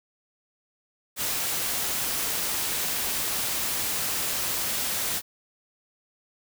white noise, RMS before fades -28 dBFS, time 1.16-5.22 s, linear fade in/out 50 ms, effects none

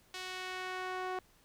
sawtooth tone with band-pass filter sweep, 370 Hz, F#4, in tune, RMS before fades -40 dBFS, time 0.14-1.19 s, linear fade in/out 2 ms, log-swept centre 3800 to 880 Hz, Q 0.86, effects pink hiss -66 dBFS RMS until 1.44 s

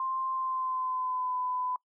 sine tone with pitch glide, 1049 to 1003.9 Hz, C6 to B5, +4 to +28 cents, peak -29 dBFS, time 0-1.76 s, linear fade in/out 2 ms, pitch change -76 cents, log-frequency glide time 0.32-1.37 s, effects noise-tail reverb RT60 0.1 s tail -23 dB re dry

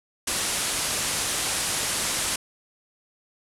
white low-pass noise, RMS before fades -27 dBFS, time 0.27-2.36 s, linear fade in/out 5 ms, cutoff 11000 Hz, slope 48 dB/octave, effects none

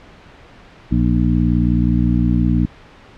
harmonic tone with a mistuned harmonic, 59.2 Hz, A#1, 27 cents sharp, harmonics 1 / 2 / 3 / 4 / 5, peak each -18 / -19 / -18 / -19 / -22 dBFS, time 0.91-2.66 s, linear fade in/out 10 ms, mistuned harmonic 5, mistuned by +37 cents, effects pink hiss -43 dBFS RMS until 3.17 s + low-pass 3000 Hz 12 dB/octave

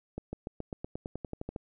accelerating click train, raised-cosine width 2 ms, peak -23 dBFS, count 14, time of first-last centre 0.18-1.562 s, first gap 150 ms, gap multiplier 0.94, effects none

